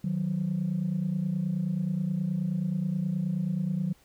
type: tone pair together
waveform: sine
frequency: 155.57 / 185 Hz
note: D#3 / F#3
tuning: 0 / 0 cents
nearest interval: minor third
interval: 300 cents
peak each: -29 / -27 dBFS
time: 0.04-3.93 s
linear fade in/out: 5 ms
effects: tanh soft clip ceiling -21 dBFS + pink hiss -62 dBFS RMS until 4.04 s